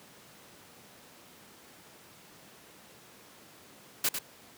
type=noise with echo; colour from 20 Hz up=white; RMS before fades=-27 dBFS; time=4.04-4.09 s; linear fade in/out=5 ms; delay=99 ms; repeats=1; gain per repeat=-7 dB; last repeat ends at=4.189 s; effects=pink hiss -54 dBFS RMS until 4.57 s + high-pass 150 Hz 12 dB/octave